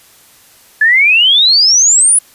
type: exponential sweep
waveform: sine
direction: up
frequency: 1699 to 10210 Hz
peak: -5 dBFS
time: 0.81-2.19 s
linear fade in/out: 5 ms
effects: white hiss -44 dBFS RMS until 2.34 s + resampled to 32000 Hz